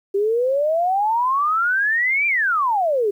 sine exponential two-way sweep, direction up then down, 388.8 to 2400 to 388.8 Hz, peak -16 dBFS, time 0.14-3.11 s, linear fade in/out 10 ms, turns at 2.27 s, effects 9-bit

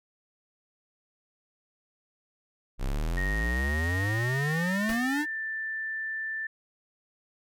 square exponential sweep, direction up, 30.82 to 311.1 Hz, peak -27 dBFS, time 2.78-5.26 s, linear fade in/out 50 ms
sine tone with pitch glide, 1864.7 to 1770.2 Hz, A#6 to A6, 0 to +10 cents, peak -30 dBFS, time 3.17-6.47 s, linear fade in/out 5 ms, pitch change -90 cents, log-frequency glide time 3.93-5.42 s
pink noise with exponential decay, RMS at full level -34 dBFS, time 4.89-5.12 s, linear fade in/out 1 ms, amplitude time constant 50 ms
effects MP3 96 kbps

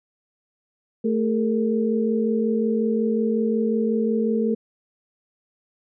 sine tone cluster, 221.3 / 414.2 / 459.7 Hz, A3 / G#4 / A#4, +10 / -5 / -24 cents, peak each -21 / -27 / -24 dBFS, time 1.04-4.55 s, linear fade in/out 10 ms, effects none

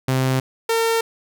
sawtooth tone pair in turn, 130.81 / 455.2 Hz, C3 / A#4, 0 / -41 cents, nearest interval octave + minor seventh, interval 2159 cents, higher second, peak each -13 dBFS, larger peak neither, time 0.08-0.4 / 0.69-1.01 s, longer neither, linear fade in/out 5 ms, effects none

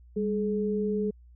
sine tone pair together, 200.6 / 424.9 Hz, G3 / G#4, +40 / +40 cents, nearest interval octave + minor second, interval 1300 cents, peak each -28 dBFS, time 0.16-1.11 s, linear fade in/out 10 ms, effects added 60 Hz sine -50 dBFS peak until 1.35 s

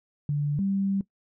sine tone pair in turn, 145.8 / 195.92 Hz, D3 / G3, -12 / -1 cents, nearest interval perfect fourth, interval 511 cents, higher second, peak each -23 dBFS, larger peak neither, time 0.29-0.59 / 0.59-1.01 s, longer second, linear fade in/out 2 ms, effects noise-tail reverb RT60 0.1 s tail -19 dB re dry

